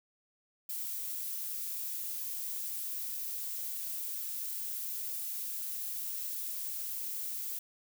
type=noise; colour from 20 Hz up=violet; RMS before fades=-38 dBFS; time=0.69-7.59 s; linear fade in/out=5 ms; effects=none